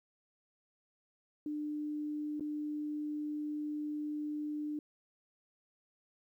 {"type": "tone with dropouts", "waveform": "sine", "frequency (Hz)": 299.1, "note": "D4", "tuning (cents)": 32, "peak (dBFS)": -35, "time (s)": [1.46, 4.79], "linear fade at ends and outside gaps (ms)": 2, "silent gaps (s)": [2.397, 2.407], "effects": ["12-bit"]}